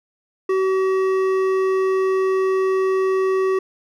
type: tone with hard clipping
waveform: triangle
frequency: 379.8 Hz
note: F#4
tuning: 45 cents sharp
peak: -18 dBFS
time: 0.49-3.59 s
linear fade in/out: 5 ms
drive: 14 dB
effects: none